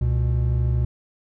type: tone pair together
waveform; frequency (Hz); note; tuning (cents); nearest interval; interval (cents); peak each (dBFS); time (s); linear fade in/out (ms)
triangle; 68.02 / 120.9; C#2 / B2; -32 / -36; minor seventh; 996; -19; 0.01-0.85; 5
effects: none